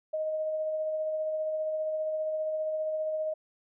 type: tone with tremolo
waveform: sine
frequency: 624 Hz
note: D#5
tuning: 5 cents sharp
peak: -27 dBFS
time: 0.13-3.34 s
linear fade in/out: 10 ms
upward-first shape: triangle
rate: 15 Hz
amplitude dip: 30%
effects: none